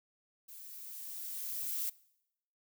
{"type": "noise with level ramp", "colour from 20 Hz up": "violet", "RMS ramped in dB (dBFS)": [-51, -35], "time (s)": [0.48, 1.9], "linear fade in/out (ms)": 10, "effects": ["noise-tail reverb RT60 0.8 s tail -22 dB re dry"]}